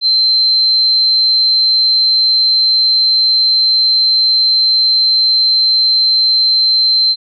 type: tone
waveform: sine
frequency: 4109 Hz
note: C8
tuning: 32 cents flat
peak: -8 dBFS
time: 0.01-7.16 s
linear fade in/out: 50 ms
effects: none